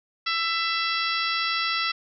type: harmonic tone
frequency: 666 Hz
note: E5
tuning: 18 cents sharp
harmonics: 2 / 3 / 4 / 5 / 6 / 7 / 8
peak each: -28 / -30 / -31 / -32 / -33 / -33 / -34 dBFS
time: 0.26-1.92 s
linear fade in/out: 10 ms
effects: none